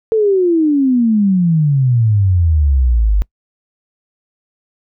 sine exponential sweep, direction down, 452.7 to 48.09 Hz, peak -9 dBFS, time 0.12-3.22 s, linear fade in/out 0 ms, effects noise-tail reverb RT60 0.1 s tail -24 dB re dry

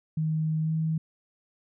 sine tone with pitch glide, 157.2 to 159.39 Hz, D#3 to D#3, +18 to +42 cents, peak -24 dBFS, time 0.17-0.98 s, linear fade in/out 5 ms, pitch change +24 cents, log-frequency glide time 0.61-0.72 s, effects none

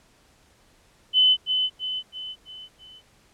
sine tone with echo, 3026 Hz, F#7, 38 cents sharp, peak -14 dBFS, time 1.13-1.37 s, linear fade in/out 50 ms, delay 330 ms, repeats 5, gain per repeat -6 dB, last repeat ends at 3.02 s, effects pink hiss -59 dBFS RMS until 3.33 s + low-pass 10000 Hz 12 dB/octave

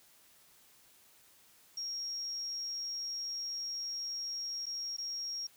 sine tone with dropouts, 5588 Hz, F8, in tune, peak -36 dBFS, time 1.77-5.47 s, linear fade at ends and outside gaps 5 ms, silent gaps 4.658-4.665 / 4.967-4.982 s, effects white hiss -63 dBFS RMS until 5.56 s

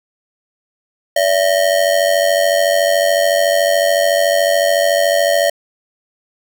square ring-modulated tone, 622.3 Hz, D#5, in tune, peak -9 dBFS, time 1.16-5.5 s, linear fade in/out 5 ms, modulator 46.9 Hz, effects 7-bit

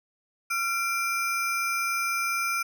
square ring-modulated tone, 1864.7 Hz, A#6, in tune, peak -23 dBFS, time 0.5-2.63 s, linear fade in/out 10 ms, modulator 498 Hz, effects none

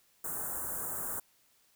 white band-stop noise, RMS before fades -37 dBFS, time 0.24-1.2 s, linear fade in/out 5 ms, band 1600 to 7400 Hz, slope 48 dB/octave, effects white hiss -68 dBFS RMS until 1.75 s

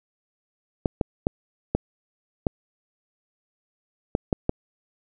clicks, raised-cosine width 2 ms, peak -7 dBFS, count 8, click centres 0.858 / 1.012 / 1.269 / 1.75 / 2.468 / 4.151 / 4.328 / 4.494 s, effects none

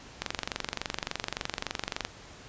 click train, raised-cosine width 0.2 ms, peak -12 dBFS, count 44, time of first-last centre 0.22-2.05 s, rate 23.5 Hz, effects pink hiss -49 dBFS RMS until 2.48 s + resampled to 16000 Hz

